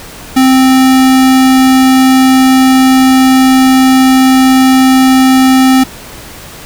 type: tone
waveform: square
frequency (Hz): 261.6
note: C4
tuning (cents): 0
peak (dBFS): -4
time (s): 0.36-5.84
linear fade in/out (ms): 10
effects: pink hiss -29 dBFS RMS until 6.65 s